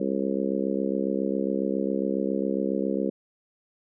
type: harmonic tone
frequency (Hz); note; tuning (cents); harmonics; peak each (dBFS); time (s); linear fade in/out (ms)
67.3; C2; +49; 3 / 4 / 5 / 6 / 7 / 8; -29 / -30 / -31 / -32 / -32 / -33; 0-3.1; 5
effects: none